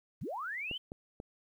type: linear sweep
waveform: sine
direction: up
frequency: 69.3 to 3140 Hz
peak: -36 dBFS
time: 0.21-0.78 s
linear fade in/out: 10 ms
type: clicks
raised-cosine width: 2 ms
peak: -29 dBFS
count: 3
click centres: 0.713 / 0.919 / 1.201 s
effects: 11-bit